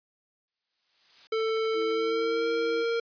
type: noise with exponential growth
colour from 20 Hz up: blue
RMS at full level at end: -43 dBFS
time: 0.48-1.27 s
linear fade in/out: 0 ms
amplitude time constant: 170 ms
type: tone with pitch glide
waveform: square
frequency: 444 to 463.1 Hz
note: A4 to A#4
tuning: +16 to -11 cents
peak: -26 dBFS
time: 1.32-3 s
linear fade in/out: 5 ms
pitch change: +73 cents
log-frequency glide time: 1.86-2.48 s
type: tone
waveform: sine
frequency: 329.6 Hz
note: E4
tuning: in tune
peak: -34 dBFS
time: 1.73-2.85 s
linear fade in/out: 50 ms
effects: resampled to 11025 Hz